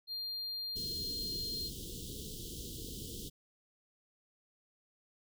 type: tone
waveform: triangle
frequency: 4200 Hz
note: C8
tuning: 6 cents sharp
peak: -36 dBFS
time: 0.07-1.71 s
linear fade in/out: 50 ms
type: band-stop noise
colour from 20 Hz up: pink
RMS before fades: -44 dBFS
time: 0.75-3.3 s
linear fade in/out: 20 ms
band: 490 to 3000 Hz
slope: 96 dB/octave
effects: none